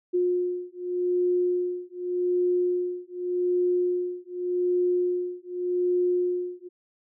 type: beating tone pair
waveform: sine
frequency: 357.5 / 358.35 Hz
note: F4 / F4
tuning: +41 / +45 cents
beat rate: 0.85 Hz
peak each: -26 dBFS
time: 0.13-6.69 s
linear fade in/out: 20 ms
effects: none